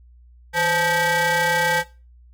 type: ring-modulated tone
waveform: 25% pulse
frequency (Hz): 353.2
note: F4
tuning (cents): +20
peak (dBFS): -11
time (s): 0.53-1.84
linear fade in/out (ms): 50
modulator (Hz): 1220
effects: noise-tail reverb RT60 0.3 s tail -18 dB re dry + added 60 Hz sine -46 dBFS peak until 2.33 s